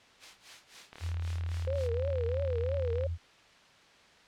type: noise with tremolo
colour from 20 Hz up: blue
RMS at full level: -39 dBFS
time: 0.19-1.9 s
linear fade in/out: 50 ms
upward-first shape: sine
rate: 3.8 Hz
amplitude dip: 95%
type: click train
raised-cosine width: 0.3 ms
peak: -30 dBFS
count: 80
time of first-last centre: 0.93-3.037 s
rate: 37.5 Hz
type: tone with pitch glide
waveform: sine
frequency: 85 to 84.22 Hz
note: F2 to E2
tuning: -46 to +38 cents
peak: -31 dBFS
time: 1-3.18 s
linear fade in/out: 50 ms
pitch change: -16 cents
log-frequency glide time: 1.65-1.71 s
type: tone with vibrato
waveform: sine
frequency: 510 Hz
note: C5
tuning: 44 cents flat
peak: -31 dBFS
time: 1.67-3.07 s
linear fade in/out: 5 ms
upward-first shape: triangle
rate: 3 Hz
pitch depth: 200 cents each way
effects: white hiss -58 dBFS RMS until 4.27 s + low-pass 4000 Hz 12 dB/octave